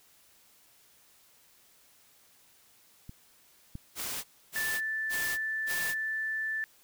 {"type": "clicks", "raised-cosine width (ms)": 5, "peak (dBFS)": [-31, -27], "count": 2, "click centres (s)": [3.094, 3.754]}
{"type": "noise bursts", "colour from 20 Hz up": "white", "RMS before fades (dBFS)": -36, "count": 4, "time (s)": [3.95, 5.95], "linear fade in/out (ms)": 50, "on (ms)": 290, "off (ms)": 280}
{"type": "tone", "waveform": "sine", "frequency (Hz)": 1760, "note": "A6", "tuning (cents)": 0, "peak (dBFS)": -30, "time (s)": [4.56, 6.64], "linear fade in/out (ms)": 0}
{"effects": ["white hiss -62 dBFS RMS until 6.83 s"]}